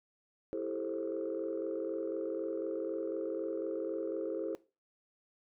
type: chord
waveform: sine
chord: A minor seventh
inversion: second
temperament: just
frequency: 330 / 396 / 440 / 528 Hz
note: E4 / G4 / A4 / C5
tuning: +2 / +18 / 0 / +16 cents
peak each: -38 / -40 / -38 / -39 dBFS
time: 0.53-4.55 s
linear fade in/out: 0 ms
effects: noise-tail reverb RT60 0.3 s tail -19 dB re dry + tanh soft clip ceiling -27 dBFS